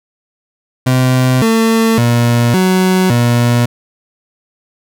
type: tone with pitch steps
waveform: 30% pulse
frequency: 128.2 / 225.3 / 119 / 186 / 119.9 Hz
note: C3 / A3 / A#2 / F#3 / A#2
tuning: -35 / +41 / +36 / +9 / +49 cents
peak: -6 dBFS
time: 0.86-3.66 s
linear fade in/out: 10 ms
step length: 560 ms
effects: none